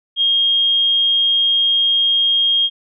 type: tone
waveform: sine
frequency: 3240 Hz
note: G#7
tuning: 43 cents flat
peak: -12 dBFS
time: 0.16-2.7 s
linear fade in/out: 50 ms
effects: none